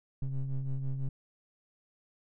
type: ring-modulated tone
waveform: triangle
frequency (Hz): 65.41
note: C2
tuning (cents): 0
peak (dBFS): -25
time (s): 0.22-1.09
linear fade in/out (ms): 5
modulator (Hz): 68.4
effects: none